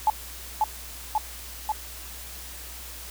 sine tone with echo, 860 Hz, A5, 40 cents flat, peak -16 dBFS, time 0.07-0.1 s, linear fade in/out 2 ms, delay 540 ms, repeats 3, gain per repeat -2 dB, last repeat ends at 1.72 s, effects added 60 Hz sine -43 dBFS peak until 3.1 s + white hiss -41 dBFS RMS until 3.1 s

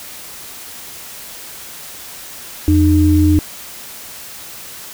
sine tone pair together, 85.3 / 304.5 Hz, F2 / D#4, -40 / -37 cents, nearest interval octave + minor seventh, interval 2203 cents, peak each -11 dBFS, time 2.68-3.39 s, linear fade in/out 0 ms, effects white hiss -33 dBFS RMS until 4.93 s

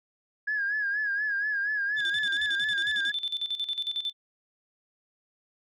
sine tone with vibrato, 1661.2 Hz, G#6, in tune, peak -25 dBFS, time 0.47-3.12 s, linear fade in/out 10 ms, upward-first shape sine, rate 4.2 Hz, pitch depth 71 cents each way
sine tone with tremolo, 3533 Hz, A7, 6 cents sharp, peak -26 dBFS, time 1.96-4.13 s, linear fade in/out 50 ms, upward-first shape square, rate 11 Hz, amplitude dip 75%
effects tanh soft clip ceiling -20 dBFS

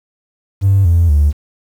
triangle tone with pitch steps, 98 / 84.82 / 73.42 Hz, G2 / E2 / D2, 0 / +50 / 0 cents, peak -4 dBFS, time 0.61-1.33 s, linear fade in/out 50 ms, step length 240 ms, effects tanh soft clip ceiling -4 dBFS + 7-bit

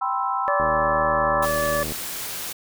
sine chord, C major seventh, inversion second, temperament equal, 784 / 987.8 / 1046.5 / 1318.5 Hz, G5 / B5 / C6 / E6, 0 / 0 / 0 / 0 cents, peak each -27 dBFS, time 0.01-1.46 s, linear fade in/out 10 ms
harmonic tone, 577 Hz, D5, 31 cents flat, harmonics 1 / 2 / 3, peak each -23 / -26 / -28 dBFS, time 0.48-1.83 s, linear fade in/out 0 ms
click train, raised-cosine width 2 ms, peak -19 dBFS, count 104, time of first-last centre 0.6-1.921 s, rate 78 Hz
white noise, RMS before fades -31 dBFS, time 1.42-2.53 s, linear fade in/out 10 ms
effects none

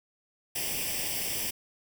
white noise with comb filter, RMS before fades -32 dBFS, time 0.55-1.51 s, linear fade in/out 10 ms, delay 0.37 ms, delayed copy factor +0.8, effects none

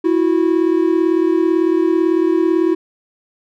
triangle tone pair together, 328 / 366 Hz, E4 / F#4, -9 / -19 cents, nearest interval major second, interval 190 cents, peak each -12 / -14 dBFS, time 0.04-2.75 s, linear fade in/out 10 ms, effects none

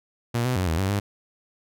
sawtooth tone with pitch steps, 118.6 / 126.4 / 92.5 / 80.7 / 96.2 / 101.4 Hz, A#2 / B2 / F#2 / E2 / G2 / G#2, +30 / +41 / 0 / -36 / -32 / -41 cents, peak -18 dBFS, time 0.34-1 s, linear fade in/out 10 ms, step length 110 ms, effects none

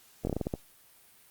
slowing click train, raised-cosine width 2 ms, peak -17 dBFS, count 8, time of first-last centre 0.25-0.539 s, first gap 21 ms, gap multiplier 1.22, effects white hiss -59 dBFS RMS until 1.3 s + Opus 48 kbps

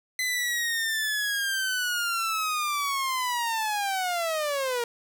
sawtooth linear sweep, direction down, 2030 to 466.2 Hz, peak -22 dBFS, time 0.19-4.84 s, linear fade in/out 2 ms, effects 10-bit

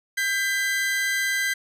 40% pulse tone pair together, 1589.4 / 2008 Hz, G6 / B6, +23 / +28 cents, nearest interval major third, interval 405 cents, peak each -24 dBFS, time 0.17-1.54 s, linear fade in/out 10 ms, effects resampled to 32000 Hz

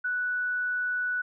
sine tone, 1480 Hz, F#6, in tune, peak -26 dBFS, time 0.04-1.22 s, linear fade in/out 10 ms, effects none

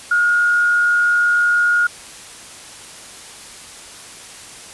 sine tone with frequency modulation, 1429 Hz, F6, 39 cents sharp, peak -12 dBFS, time 0.11-1.87 s, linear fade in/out 5 ms, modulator 93.8 Hz, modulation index 0.29, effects white hiss -37 dBFS RMS until 4.73 s + resampled to 24000 Hz

